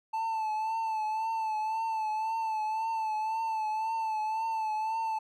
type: tone with vibrato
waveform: triangle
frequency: 880 Hz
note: A5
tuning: in tune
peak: -27 dBFS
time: 0.13-5.19 s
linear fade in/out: 10 ms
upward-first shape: triangle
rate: 1.9 Hz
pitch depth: 50 cents each way
effects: none